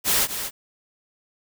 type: noise with echo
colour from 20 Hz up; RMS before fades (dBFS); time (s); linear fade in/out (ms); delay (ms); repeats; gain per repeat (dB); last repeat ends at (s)
white; -20; 0.04-0.28; 50; 230; 1; -9; 0.51
effects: none